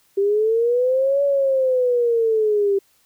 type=linear two-way sweep; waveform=sine; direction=up then down; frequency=390.6 to 568 to 390.6 Hz; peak=-15 dBFS; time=0.17-2.79 s; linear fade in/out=10 ms; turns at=1.23 s; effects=white hiss -60 dBFS RMS until 3.05 s